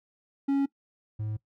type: tone pair in turn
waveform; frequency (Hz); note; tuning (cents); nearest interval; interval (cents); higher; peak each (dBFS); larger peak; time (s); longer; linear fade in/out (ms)
triangle; 277 / 107.54; C#4 / A2; -1 / -39; octave + major third; 1638; first; -20 / -28; first; 0.48-0.66 / 1.19-1.37; neither; 10
effects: noise-tail reverb RT60 0.1 s tail -20 dB re dry